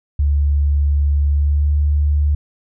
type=tone with pitch glide; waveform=sine; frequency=72 to 73.43 Hz; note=D2 to D2; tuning=-34 to 0 cents; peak=-12 dBFS; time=0.19-2.35 s; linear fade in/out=5 ms; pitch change=+34 cents; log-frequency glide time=1.29-1.72 s; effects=none